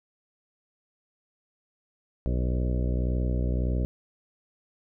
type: harmonic tone with a mistuned harmonic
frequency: 61.74 Hz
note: B1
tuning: in tune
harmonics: 1 / 2 / 3 / 4 / 5 / 6 / 7 / 8 / 9 / 10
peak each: -25 / -31 / -35 / -37 / -39 / -41 / -42 / -43 / -44 / -45 dBFS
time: 2.26-3.85 s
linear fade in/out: 0 ms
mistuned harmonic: 8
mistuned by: +30 cents
effects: none